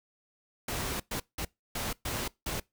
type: noise bursts at uneven times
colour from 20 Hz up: pink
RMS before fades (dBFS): -34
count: 6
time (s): 0.68-1 / 1.11-1.2 / 1.38-1.45 / 1.75-1.93 / 2.05-2.28 / 2.46-2.6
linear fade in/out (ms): 5
effects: noise-tail reverb RT60 0.2 s tail -23 dB re dry